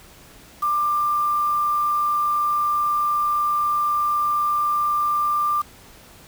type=tone with quantisation; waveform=sine; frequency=1188 Hz; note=D6; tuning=20 cents sharp; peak=-18 dBFS; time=0.62-5.62 s; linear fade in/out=10 ms; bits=6; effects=pink hiss -47 dBFS RMS until 6.27 s